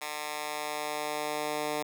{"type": "tone with high-pass filter sweep", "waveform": "10% pulse", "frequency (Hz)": 150, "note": "D3", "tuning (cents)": 37, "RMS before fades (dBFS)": -34, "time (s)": [0.01, 1.83], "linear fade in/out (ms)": 10, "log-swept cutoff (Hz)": [1100, 360], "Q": 0.76, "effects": []}